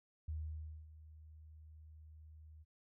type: tone with ADSR envelope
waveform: sine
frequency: 77.78 Hz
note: D#2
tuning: in tune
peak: -38 dBFS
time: 0.28-2.65 s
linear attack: 6 ms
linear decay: 580 ms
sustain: -16 dB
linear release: 34 ms
effects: none